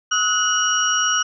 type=tone cluster; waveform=sine; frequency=1283 / 1471 / 2937 / 5700 Hz; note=E6 / F#6 / F#7 / F8; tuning=-47 / -11 / -13 / +34 cents; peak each=-22 dBFS; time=0.11-1.23 s; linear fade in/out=10 ms; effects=none